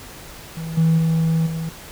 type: tone with level steps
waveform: triangle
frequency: 162.5 Hz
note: E3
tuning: 24 cents flat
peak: -24 / -10 / -13 / -21 dBFS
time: 0.57-1.69 s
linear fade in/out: 0 ms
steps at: 0.77 / 0.98 / 1.46 s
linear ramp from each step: 10 ms
effects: tanh soft clip ceiling -8 dBFS + pink hiss -39 dBFS RMS until 1.91 s